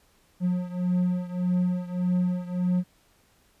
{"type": "beating tone pair", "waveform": "triangle", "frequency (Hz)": [179.3, 181], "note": ["F3", "F#3"], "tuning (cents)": [46, -38], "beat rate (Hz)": 1.7, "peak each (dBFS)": [-23, -26], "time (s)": [0.4, 2.84], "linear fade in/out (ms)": 50, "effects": ["pink hiss -63 dBFS RMS until 3.6 s", "resampled to 32000 Hz"]}